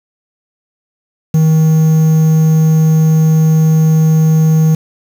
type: tone with quantisation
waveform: triangle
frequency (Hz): 158.2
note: D#3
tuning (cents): +29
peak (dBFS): -4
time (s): 1.34-4.75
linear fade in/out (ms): 5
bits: 5
effects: none